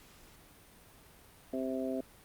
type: harmonic tone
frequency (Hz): 131.1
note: C3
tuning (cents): +4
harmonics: 2 / 3 / 4 / 5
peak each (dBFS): -35 / -40 / -40 / -39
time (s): 1.53-2.01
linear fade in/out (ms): 5
effects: pink hiss -58 dBFS RMS until 2.24 s + Opus 48 kbps